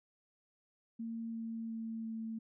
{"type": "tone with pitch steps", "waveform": "sine", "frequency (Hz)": [228.1, 226.7, 225.2, 223.8], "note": ["A#3", "A#3", "A3", "A3"], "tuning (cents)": [-37, -48, 40, 30], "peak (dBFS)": -38, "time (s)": [0.99, 2.39], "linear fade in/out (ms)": 10, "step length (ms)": 350, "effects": []}